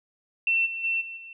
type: tone with level steps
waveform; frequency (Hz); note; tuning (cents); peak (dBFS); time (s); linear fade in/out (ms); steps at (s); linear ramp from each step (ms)
sine; 2695; E7; +38; -20 / -30 / -23 / -35 / -40; 0.47-1.33; 2; 0.65 / 0.83 / 1 / 1.16; 20
effects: none